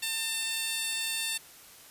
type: tone with high-pass filter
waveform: 15% pulse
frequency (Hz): 898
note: A5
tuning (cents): +35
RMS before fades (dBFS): -32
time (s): 0.02-1.38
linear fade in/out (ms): 10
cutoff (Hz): 3800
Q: 0.68
effects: white hiss -52 dBFS RMS until 1.9 s + resampled to 32000 Hz